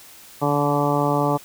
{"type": "harmonic tone with a mistuned harmonic", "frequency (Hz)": 144.6, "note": "D3", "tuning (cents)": -27, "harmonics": [1, 2, 3, 4, 5, 6, 7, 8], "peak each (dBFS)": [-24, -24, -26, -25, -27, -25, -30, -27], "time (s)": [0.41, 1.38], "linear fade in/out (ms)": 20, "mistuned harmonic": 1, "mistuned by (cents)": 20, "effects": ["white hiss -45 dBFS RMS until 1.44 s"]}